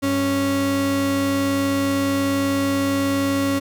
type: tone pair together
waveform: 35% pulse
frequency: 97.62 / 276.5 Hz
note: G2 / C#4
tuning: -7 / -4 cents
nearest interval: octave + tritone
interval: 1803 cents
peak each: -27 / -17 dBFS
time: 0.02-3.6 s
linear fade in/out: 20 ms
effects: none